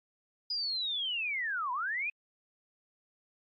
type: linear two-way sweep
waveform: sine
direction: down then up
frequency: 4978 to 950 to 2533 Hz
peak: -31 dBFS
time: 0.5-2.1 s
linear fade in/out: 5 ms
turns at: 1.72 s
effects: AAC 48 kbps